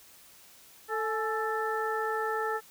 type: harmonic tone with a mistuned harmonic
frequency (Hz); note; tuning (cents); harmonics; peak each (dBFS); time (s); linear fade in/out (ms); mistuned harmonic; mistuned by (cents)
441.8; A4; +7; 1 / 2 / 3 / 4; -32 / -34 / -34 / -36; 0.88-2.61; 50; 2; -62
effects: white hiss -55 dBFS RMS until 2.7 s